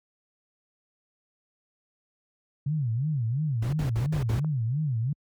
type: tone with vibrato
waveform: sine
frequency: 132.1 Hz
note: C3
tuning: 17 cents sharp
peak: -24 dBFS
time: 2.66-5.13 s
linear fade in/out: 5 ms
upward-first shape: sine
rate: 2.9 Hz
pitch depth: 300 cents each way
type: noise bursts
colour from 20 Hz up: brown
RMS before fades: -29 dBFS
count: 5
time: 3.62-4.398 s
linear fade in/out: 5 ms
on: 110 ms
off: 57 ms
type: click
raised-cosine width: 1 ms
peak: -27 dBFS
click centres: 4.446 s
effects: high-pass 60 Hz 12 dB/octave